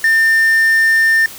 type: tone with quantisation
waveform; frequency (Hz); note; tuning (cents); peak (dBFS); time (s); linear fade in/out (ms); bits
triangle; 1800; A6; +39; -7; 0.04-1.26; 2; 5
effects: white hiss -33 dBFS RMS until 1.38 s